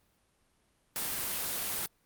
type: noise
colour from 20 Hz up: white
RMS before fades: -34 dBFS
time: 0.96-1.86 s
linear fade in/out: 0 ms
effects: pink hiss -71 dBFS RMS until 2.05 s + Opus 32 kbps